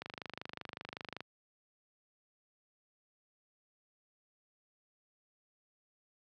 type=click train; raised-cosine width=0.3 ms; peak=-25 dBFS; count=31; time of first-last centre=0.02-1.206 s; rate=25.3 Hz; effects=high-pass 100 Hz 12 dB/octave